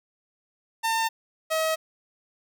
sawtooth tone pair in turn, 902 / 637.8 Hz, A5 / D#5, +43 / +43 cents, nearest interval tritone, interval 600 cents, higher first, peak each -19 dBFS, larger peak neither, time 0.83-1.09 / 1.5-1.76 s, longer neither, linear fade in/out 20 ms, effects none

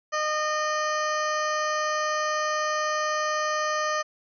harmonic tone, 612 Hz, D#5, 29 cents flat, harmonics 1 / 2 / 3 / 4 / 5 / 7 / 8 / 9 / 10, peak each -29 / -27 / -31 / -42 / -41 / -42 / -41 / -46 / -37 dBFS, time 0.12-4.03 s, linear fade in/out 20 ms, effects none

